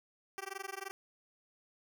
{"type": "tone with amplitude modulation", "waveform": "10% pulse", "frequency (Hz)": 388.9, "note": "G4", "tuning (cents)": -14, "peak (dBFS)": -29, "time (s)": [0.38, 0.91], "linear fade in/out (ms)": 0, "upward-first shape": "sine", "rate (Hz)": 23, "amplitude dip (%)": 100, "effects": []}